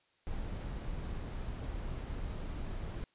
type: noise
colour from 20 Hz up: brown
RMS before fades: -39 dBFS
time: 0.27-3.04 s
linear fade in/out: 0 ms
effects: white hiss -72 dBFS RMS until 3.14 s + resampled to 8000 Hz